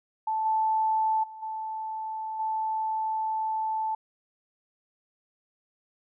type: tone with level steps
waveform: sine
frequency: 877 Hz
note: A5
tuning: 6 cents flat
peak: -25 / -22 / -40 / -31 / -26 dBFS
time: 0.27-3.95 s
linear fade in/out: 5 ms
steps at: 0.45 / 1.23 / 1.42 / 2.39 s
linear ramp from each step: 10 ms
effects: none